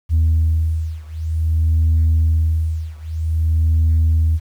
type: beating tone pair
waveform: sine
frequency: 79.9 / 80.42 Hz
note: D#2 / E2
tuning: +47 / -42 cents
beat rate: 0.52 Hz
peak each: -15 / -16 dBFS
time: 0.09-4.4 s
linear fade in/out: 50 ms
effects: tanh soft clip ceiling -9 dBFS + 8-bit